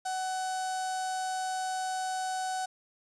sawtooth tone with notch filter, 750 Hz, F#5, 23 cents sharp, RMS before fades -33 dBFS, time 0.05-2.66 s, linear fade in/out 10 ms, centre 2400 Hz, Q 0.7, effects resampled to 22050 Hz + 9-bit

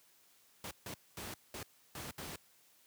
pink noise bursts at uneven times, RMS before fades -44 dBFS, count 6, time 0.64-0.71 / 0.86-0.94 / 1.17-1.34 / 1.54-1.63 / 1.95-2.11 / 2.18-2.36 s, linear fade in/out 2 ms, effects white hiss -67 dBFS RMS until 2.86 s + high-pass 80 Hz 12 dB/octave

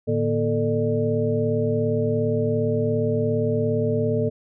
sine tone cluster, 111.2 / 148.5 / 238.6 / 441.5 / 599 Hz, A2 / D3 / A#3 / A4 / D5, +19 / +20 / +41 / +6 / +34 cents, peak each -25 / -30 / -26 / -23 / -28 dBFS, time 0.07-4.3 s, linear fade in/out 20 ms, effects none

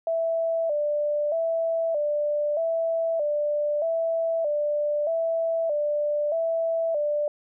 sine tone with vibrato, 624 Hz, D#5, 5 cents sharp, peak -22 dBFS, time 0.07-7.28 s, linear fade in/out 2 ms, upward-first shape square, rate 0.8 Hz, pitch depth 94 cents each way, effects none

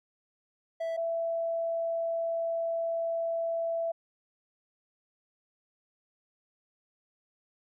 triangle / sine tone pair in turn, 659.3 / 665.4 Hz, E5 / E5, 0 / +16 cents, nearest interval unison, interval 16 cents, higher second, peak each -28 dBFS, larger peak neither, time 0.8-0.97 / 0.97-3.92 s, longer second, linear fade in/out 10 ms, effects none

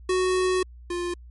square tone pair in turn, 369.7 / 351 Hz, F#4 / F4, -1 / +9 cents, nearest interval minor second, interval 90 cents, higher first, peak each -21 / -27 dBFS, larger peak first, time 0.09-0.63 / 0.9-1.14 s, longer first, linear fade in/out 5 ms, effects added 60 Hz sine -42 dBFS peak until 1.3 s + MP3 48 kbps

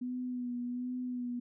sine tone with vibrato, 247.2 Hz, B3, 2 cents sharp, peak -34 dBFS, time 0.01-1.4 s, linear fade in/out 10 ms, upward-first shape sine, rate 1.3 Hz, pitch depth 29 cents each way, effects none

